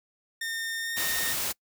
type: tone with pitch glide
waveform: sawtooth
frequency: 1821 to 1840 Hz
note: A#6 to A#6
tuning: -41 to -23 cents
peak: -27 dBFS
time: 0.41-1.33 s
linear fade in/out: 5 ms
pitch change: +18 cents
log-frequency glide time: 0.8-0.95 s
type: noise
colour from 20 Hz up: white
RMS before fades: -30 dBFS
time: 0.96-1.53 s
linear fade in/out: 20 ms
effects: noise-tail reverb RT60 0.1 s tail -25 dB re dry